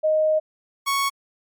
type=tone pair in turn; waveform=sine / sawtooth; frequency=622.3 / 1108.8 Hz; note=D#5 / C#6; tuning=0 / 0 cents; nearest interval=minor seventh; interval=1000 cents; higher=second; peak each=-16 dBFS; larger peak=neither; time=0.03-0.4 / 0.86-1.1 s; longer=first; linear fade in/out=20 ms; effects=MP3 96 kbps